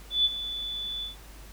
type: tone with ADSR envelope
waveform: sine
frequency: 3475 Hz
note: A7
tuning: 22 cents flat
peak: -18 dBFS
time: 0.1-1.16 s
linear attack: 150 ms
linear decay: 33 ms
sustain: -13 dB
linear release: 130 ms
effects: added 50 Hz sine -46 dBFS peak until 1.52 s + pink hiss -51 dBFS RMS until 1.52 s